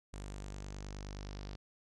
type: tone with low-pass filter sweep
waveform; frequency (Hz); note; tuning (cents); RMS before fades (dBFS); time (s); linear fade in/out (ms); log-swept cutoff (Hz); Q
sawtooth; 49.57; G1; +20; -45; 0.13-1.56; 10; 8100 to 4900; 3
effects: none